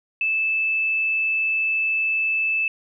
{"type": "tone", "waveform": "sine", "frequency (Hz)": 2627, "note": "E7", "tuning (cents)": -7, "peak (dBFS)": -19, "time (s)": [0.21, 2.68], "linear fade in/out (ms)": 2, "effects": []}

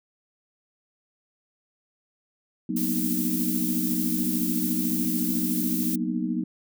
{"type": "chord", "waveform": "sine", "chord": "B major seventh", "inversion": "second", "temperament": "equal", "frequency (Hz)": [185, 233.1, 246.9, 311.1], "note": ["F#3", "A#3", "B3", "D#4"], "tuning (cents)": [0, 0, 0, 0], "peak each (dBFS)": -30, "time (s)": [2.69, 6.44], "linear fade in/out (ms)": 5}
{"type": "noise", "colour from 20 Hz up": "violet", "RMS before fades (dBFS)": -30, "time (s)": [2.76, 5.96], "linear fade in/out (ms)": 10}
{"effects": []}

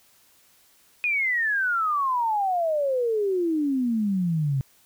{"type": "exponential sweep", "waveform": "sine", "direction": "down", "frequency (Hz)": [2496, 130.81], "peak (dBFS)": -21, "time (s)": [1.04, 4.61], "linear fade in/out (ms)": 0, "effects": ["white hiss -59 dBFS RMS until 4.85 s"]}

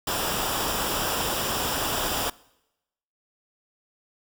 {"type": "noise with comb filter", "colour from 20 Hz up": "pink", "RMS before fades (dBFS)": -27, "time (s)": [0.07, 2.3], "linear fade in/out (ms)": 5, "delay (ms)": 0.47, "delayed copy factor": -0.6, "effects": ["noise-tail reverb RT60 0.9 s tail -23 dB re dry"]}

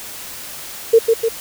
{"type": "tone with echo", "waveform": "sine", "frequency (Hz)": 454.7, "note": "A#4", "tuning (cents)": -43, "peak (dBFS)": -5, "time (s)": [0.93, 0.99], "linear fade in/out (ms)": 10, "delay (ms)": 150, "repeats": 2, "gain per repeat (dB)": -4, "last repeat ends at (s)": 1.29, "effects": ["white hiss -32 dBFS RMS until 1.4 s"]}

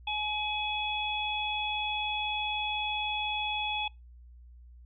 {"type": "harmonic tone", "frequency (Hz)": 846, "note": "G#5", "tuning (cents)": 32, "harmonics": [1, 3, 4], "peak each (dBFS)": [-34, -34, -34], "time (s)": [0.07, 3.88], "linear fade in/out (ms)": 5, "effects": ["noise-tail reverb RT60 0.2 s tail -23 dB re dry", "added 60 Hz sine -49 dBFS peak until 4.85 s"]}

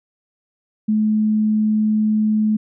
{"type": "tone", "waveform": "sine", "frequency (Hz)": 214.8, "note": "A3", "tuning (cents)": -41, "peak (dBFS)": -14, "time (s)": [0.88, 2.57], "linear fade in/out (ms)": 10, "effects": []}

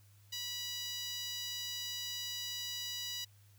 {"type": "tone with high-pass filter", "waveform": "10% pulse", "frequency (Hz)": 977, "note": "B5", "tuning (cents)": -19, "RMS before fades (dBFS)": -41, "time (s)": [0.32, 3.25], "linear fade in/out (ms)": 10, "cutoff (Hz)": 3300, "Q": 1.3, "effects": ["added 101 Hz sine -60 dBFS peak until 3.58 s", "white hiss -69 dBFS RMS until 3.58 s"]}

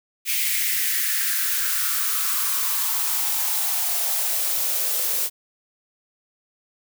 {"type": "noise with high-pass filter sweep", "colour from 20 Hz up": "blue", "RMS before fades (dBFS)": -23, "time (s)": [0.25, 5.3], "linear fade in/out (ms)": 50, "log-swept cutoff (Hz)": [2300, 450], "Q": 4, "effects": []}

